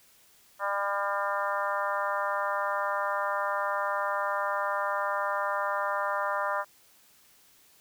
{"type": "harmonic tone", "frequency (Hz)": 200, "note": "G3", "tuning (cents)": 35, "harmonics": [3, 4, 5, 6, 7, 8, 9], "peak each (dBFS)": [-33, -37, -32, -33, -35, -40, -39], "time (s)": [0.59, 6.65], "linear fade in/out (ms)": 50, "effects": ["white hiss -60 dBFS RMS until 7.8 s"]}